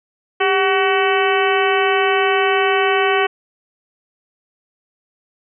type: harmonic tone with a mistuned harmonic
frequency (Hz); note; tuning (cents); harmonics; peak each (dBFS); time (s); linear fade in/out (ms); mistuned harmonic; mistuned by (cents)
377.2; F#4; +33; 1 / 2 / 3 / 4 / 5 / 6 / 7 / 8; -17 / -20 / -22 / -23 / -24 / -25 / -25 / -26; 0.4-3.27; 10; 1; +88
effects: none